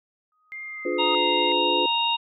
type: tone with exponential growth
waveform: sine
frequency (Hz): 1251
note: D#6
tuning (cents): +9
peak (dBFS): -28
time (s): 0.32-1.15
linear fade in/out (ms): 1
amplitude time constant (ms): 180
type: tone with vibrato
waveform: sine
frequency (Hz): 2100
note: C7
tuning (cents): +6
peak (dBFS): -33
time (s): 0.52-1.52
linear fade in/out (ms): 0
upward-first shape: sine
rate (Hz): 2.3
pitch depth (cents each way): 10
type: chord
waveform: sine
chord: D diminished seventh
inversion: none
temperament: just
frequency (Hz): 293.7 / 352.4 / 422.9 / 507.5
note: D4 / F4 / Ab4 / Cb5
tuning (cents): 0 / +16 / +31 / +47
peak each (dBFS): -31 / -27 / -31 / -28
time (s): 0.85-1.86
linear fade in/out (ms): 5
type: harmonic tone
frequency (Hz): 932.3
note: A#5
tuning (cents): 0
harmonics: 1 / 3 / 4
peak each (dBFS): -24 / -25 / -26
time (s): 0.98-2.17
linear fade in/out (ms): 20
effects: none